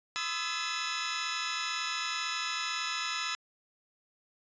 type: tone cluster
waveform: 15% pulse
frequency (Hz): 1017 / 1248 / 1321 / 1707 / 1996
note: C6 / D#6 / E6 / G#6 / B6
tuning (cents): -50 / +5 / +3 / +47 / +18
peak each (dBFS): -34 / -33 / -29 / -31 / -38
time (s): 0.16-3.35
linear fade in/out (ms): 0
effects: resampled to 16000 Hz